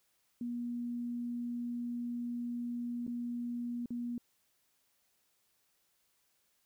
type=tone with dropouts; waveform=sine; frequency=240 Hz; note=B3; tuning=49 cents flat; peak=-35 dBFS; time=0.41-4.18 s; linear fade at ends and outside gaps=2 ms; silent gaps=3.067-3.077 / 3.859-3.905 s; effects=white hiss -75 dBFS RMS until 6.65 s